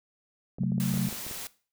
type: clicks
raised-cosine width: 2 ms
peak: -28 dBFS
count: 10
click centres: 0.585 / 0.635 / 0.72 / 0.781 / 0.94 / 0.977 / 1.087 / 1.127 / 1.266 / 1.312 s
type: chord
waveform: sine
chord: F# diminished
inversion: second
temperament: just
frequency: 133.2 / 185 / 222 Hz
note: C3 / F#3 / A3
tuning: +31 / 0 / +16 cents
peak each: -29 / -27 / -32 dBFS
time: 0.59-1.09 s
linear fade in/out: 20 ms
type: noise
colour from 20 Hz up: white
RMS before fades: -38 dBFS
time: 0.8-1.47 s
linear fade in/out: 0 ms
effects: noise-tail reverb RT60 0.4 s tail -19 dB re dry